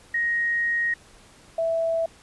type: tone pair in turn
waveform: sine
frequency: 1876 / 658.7 Hz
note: A#6 / E5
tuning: +11 / -1 cents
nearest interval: octave + tritone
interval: 1812 cents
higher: first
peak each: -21 dBFS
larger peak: neither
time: 0.14-0.94 / 1.58-2.06 s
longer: first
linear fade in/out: 5 ms
effects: pink hiss -52 dBFS RMS until 2.22 s + resampled to 24000 Hz